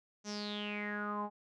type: tone with low-pass filter sweep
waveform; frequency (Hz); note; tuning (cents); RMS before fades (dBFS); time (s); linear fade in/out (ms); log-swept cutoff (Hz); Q
sawtooth; 207.7; G#3; 0; -39; 0.24-1.3; 50; 6200 to 860; 9.2
effects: none